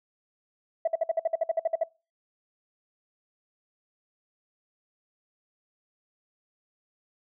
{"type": "tone bursts", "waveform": "sine", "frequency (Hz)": 656, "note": "E5", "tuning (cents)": -9, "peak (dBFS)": -20, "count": 13, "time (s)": [0.85, 1.836], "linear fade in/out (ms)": 5, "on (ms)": 26, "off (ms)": 54, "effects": ["noise-tail reverb RT60 0.3 s tail -24 dB re dry", "tanh soft clip ceiling -17 dBFS"]}